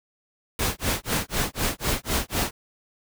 pink noise with tremolo, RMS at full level -23 dBFS, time 0.59-2.51 s, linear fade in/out 2 ms, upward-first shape sine, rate 4 Hz, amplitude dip 100%, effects none

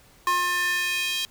square tone with high-pass filter sweep, 356.2 Hz, F4, 34 cents sharp, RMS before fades -25 dBFS, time 0.27-1.25 s, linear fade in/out 0 ms, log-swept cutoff 1100 to 3300 Hz, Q 2.9, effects pink hiss -55 dBFS RMS until 1.3 s

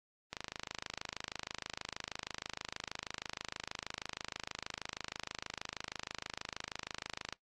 click train, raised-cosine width 0.2 ms, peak -22 dBFS, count 185, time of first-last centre 0.33-7.326 s, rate 26.3 Hz, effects noise-tail reverb RT60 0.1 s tail -19 dB re dry + AAC 32 kbps

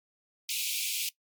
pink high-pass noise, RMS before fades -32 dBFS, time 0.49-1.09 s, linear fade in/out 2 ms, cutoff 2300 Hz, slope 96 dB/octave, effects noise-tail reverb RT60 0.1 s tail -20 dB re dry + MP3 96 kbps

